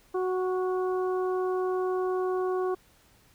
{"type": "harmonic tone with a mistuned harmonic", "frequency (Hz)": 370, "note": "F#4", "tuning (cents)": 0, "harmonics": [1, 2, 3, 4], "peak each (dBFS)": [-26, -36, -36, -46], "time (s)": [0.14, 2.75], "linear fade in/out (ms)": 10, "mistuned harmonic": 4, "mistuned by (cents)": -20, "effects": ["pink hiss -61 dBFS RMS until 3.34 s"]}